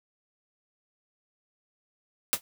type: noise with exponential decay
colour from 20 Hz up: white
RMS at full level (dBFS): -20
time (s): 2.33-2.41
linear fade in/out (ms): 0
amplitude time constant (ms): 16
effects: none